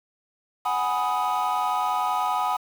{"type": "chord", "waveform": "triangle", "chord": "G# minor seventh", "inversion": "third", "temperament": "equal with one note detuned", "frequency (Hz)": [740, 830.6, 987.8, 1251], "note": ["F#5", "G#5", "B5", "D#6"], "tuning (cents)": [0, 0, 0, 9], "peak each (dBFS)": -25, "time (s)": [0.65, 2.57], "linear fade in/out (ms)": 10, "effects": ["tanh soft clip ceiling -15 dBFS", "7-bit"]}